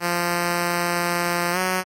5% pulse tone with pitch glide, 173.8 to 185.2 Hz, F3 to F#3, -8 to +2 cents, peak -9 dBFS, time 0-1.84 s, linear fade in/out 50 ms, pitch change +110 cents, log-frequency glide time 1.52-1.58 s, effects MP3 64 kbps

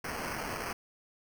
blue noise with sample-and-hold, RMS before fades -37 dBFS, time 0.04-0.73 s, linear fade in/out 5 ms, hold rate 3675 Hz, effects none

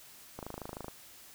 click train, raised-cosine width 1 ms, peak -26 dBFS, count 14, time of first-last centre 0.39-0.882 s, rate 26.4 Hz, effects white hiss -54 dBFS RMS until 1.34 s

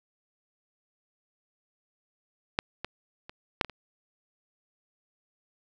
clicks, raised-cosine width 0.3 ms, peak -8 / -17 / -26 / -6 / -19 / -28 dBFS, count 6, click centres 2.589 / 2.846 / 3.295 / 3.612 / 3.647 / 3.697 s, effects none

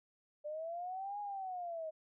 sine linear two-way sweep, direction up then down, 588 to 830.6 to 621 Hz, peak -39 dBFS, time 0.44-1.91 s, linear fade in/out 20 ms, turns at 1.2 s, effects none

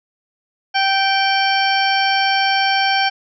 harmonic tone with a mistuned harmonic, 780 Hz, G5, 9 cents flat, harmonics 1 / 2 / 3 / 4 / 6 / 7, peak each -17 / -20 / -22 / -23 / -25 / -25 dBFS, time 0.74-3.1 s, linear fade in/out 20 ms, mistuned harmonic 6, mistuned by -58 cents, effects none

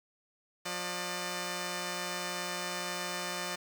5% pulse tone pair together, 178.61 / 598 Hz, F3 / D5, +39 / +31 cents, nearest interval octave + major sixth, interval 2092 cents, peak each -26 dBFS, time 0.65-3.56 s, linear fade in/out 10 ms, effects none

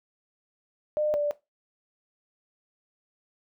sine tone pair in turn, 604 / 586.5 Hz, D5 / D5, +48 / -2 cents, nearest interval minor second, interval 50 cents, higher first, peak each -23 dBFS, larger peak neither, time 0.97-1.14 / 1.14-1.31 s, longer neither, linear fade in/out 0 ms, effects noise-tail reverb RT60 0.2 s tail -17 dB re dry

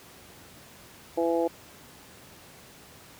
harmonic tone, 167.5 Hz, E3, 28 cents sharp, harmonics 2 / 3 / 4 / 5, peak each -27 / -26 / -31 / -33 dBFS, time 1.17-1.48 s, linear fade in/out 10 ms, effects pink hiss -50 dBFS RMS until 3.19 s + high-pass 80 Hz 12 dB/octave

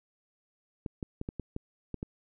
clicks, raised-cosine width 3 ms, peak -22 dBFS, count 8, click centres 0.862 / 1.028 / 1.214 / 1.289 / 1.397 / 1.564 / 1.943 / 2.029 s, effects none

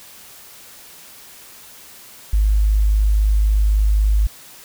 sine tone, 51.91 Hz, G#1, in tune, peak -12 dBFS, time 2.33-4.27 s, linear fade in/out 5 ms, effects white hiss -42 dBFS RMS until 4.64 s

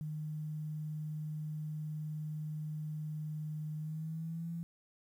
sine tone with pitch glide, 153.2 to 168.03 Hz, D#3 to E3, -27 to +33 cents, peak -37 dBFS, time 0.01-4.63 s, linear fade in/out 0 ms, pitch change +160 cents, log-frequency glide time 3.77-4.51 s, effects 11-bit

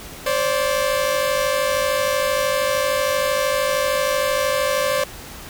sawtooth tone pair together, 527 / 580 Hz, C5 / D5, +12 / -22 cents, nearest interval major second, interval 166 cents, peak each -17 dBFS, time 0.26-5.04 s, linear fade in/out 5 ms, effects pink hiss -37 dBFS RMS until 5.49 s

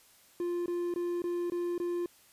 triangle tone bursts, 349.2 Hz, F4, in tune, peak -28 dBFS, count 6, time 0.4-2.06 s, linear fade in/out 2 ms, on 260 ms, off 20 ms, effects white hiss -61 dBFS RMS until 2.32 s + resampled to 32000 Hz

